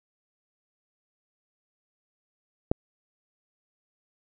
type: click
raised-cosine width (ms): 2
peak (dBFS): -8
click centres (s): 2.715
effects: none